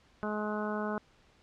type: harmonic tone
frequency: 211.3 Hz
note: G#3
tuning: 30 cents sharp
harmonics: 1 / 2 / 3 / 4 / 5 / 6 / 7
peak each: -35 / -38 / -39 / -42 / -42 / -42 / -42 dBFS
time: 0.23-0.98 s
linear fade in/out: 0 ms
effects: pink hiss -64 dBFS RMS until 1.42 s + low-pass 5000 Hz 12 dB/octave